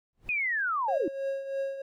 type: noise with exponential growth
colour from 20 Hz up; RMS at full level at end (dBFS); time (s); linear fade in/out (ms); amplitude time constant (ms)
brown; -42; 0.13-0.29; 0; 33
type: linear sweep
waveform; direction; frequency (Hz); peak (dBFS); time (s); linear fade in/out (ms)
sine; down; 2535 to 287.2; -26; 0.29-1.08; 2
type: tone with tremolo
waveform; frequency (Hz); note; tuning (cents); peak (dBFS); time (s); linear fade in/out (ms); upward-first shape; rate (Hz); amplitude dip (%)
triangle; 545; C#5; -29; -25; 0.88-1.82; 5; triangle; 3.1; 70
effects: none